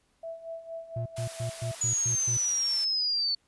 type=tone with tremolo; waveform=sine; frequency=659.3 Hz; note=E5; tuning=in tune; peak=-34 dBFS; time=0.23-1.75 s; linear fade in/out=5 ms; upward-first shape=sine; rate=4.3 Hz; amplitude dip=75%
type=tone bursts; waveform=triangle; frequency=118 Hz; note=A#2; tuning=22 cents sharp; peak=-28 dBFS; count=7; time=0.96-2.373 s; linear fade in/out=5 ms; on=99 ms; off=120 ms
type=high-pass noise; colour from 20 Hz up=white; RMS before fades=-42 dBFS; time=1.16-2.85 s; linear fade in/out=10 ms; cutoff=550 Hz; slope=12 dB/octave
type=linear sweep; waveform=sine; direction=down; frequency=6890 to 4444 Hz; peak=-25 dBFS; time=1.81-3.35 s; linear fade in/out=5 ms
effects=pink hiss -70 dBFS RMS until 3.47 s + resampled to 24000 Hz